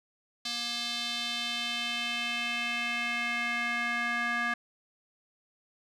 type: tone with band-pass filter sweep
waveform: square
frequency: 237.5 Hz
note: A#3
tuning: 33 cents sharp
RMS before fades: -32 dBFS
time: 0.45-4.54 s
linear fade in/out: 5 ms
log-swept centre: 4200 to 1700 Hz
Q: 2.7
effects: none